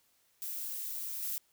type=noise with level steps; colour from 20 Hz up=violet; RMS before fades=-39 / -36 dBFS; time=0.42-1.38 s; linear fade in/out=0 ms; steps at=1.22 s; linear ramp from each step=5 ms; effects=white hiss -71 dBFS RMS until 1.52 s